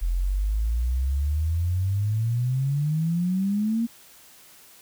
sine exponential sweep, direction up, 41.38 to 235.8 Hz, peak -21 dBFS, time 0.01-3.87 s, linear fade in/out 20 ms, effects white hiss -51 dBFS RMS until 4.81 s

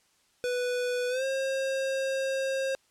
square tone with pitch glide, 493.9 to 535.5 Hz, B4 to C5, 0 to +40 cents, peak -28 dBFS, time 0.44-2.75 s, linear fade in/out 0 ms, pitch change +140 cents, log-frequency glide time 1.09-1.24 s, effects white hiss -67 dBFS RMS until 2.9 s + low-pass 9000 Hz 12 dB/octave

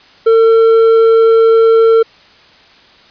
sine tone with hard clipping, 451.9 Hz, A4, 46 cents sharp, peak -6 dBFS, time 0.26-2.03 s, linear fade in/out 10 ms, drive 5 dB, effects white hiss -43 dBFS RMS until 3.1 s + resampled to 11025 Hz

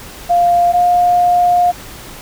sine tone pair in turn, 698.5 / 709.1 Hz, F5 / F5, 0 / +26 cents, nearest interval unison, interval 26 cents, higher second, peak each -8 dBFS, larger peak neither, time 0.29-0.73 / 0.73-1.72 s, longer second, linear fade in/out 20 ms, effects pink hiss -33 dBFS RMS until 2.21 s

